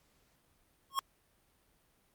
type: tone with exponential growth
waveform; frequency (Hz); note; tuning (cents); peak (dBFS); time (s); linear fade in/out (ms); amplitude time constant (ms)
square; 1086; C#6; -36; -26; 0.9-0.99; 0; 18
effects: pink hiss -71 dBFS RMS until 2.14 s + Opus 48 kbps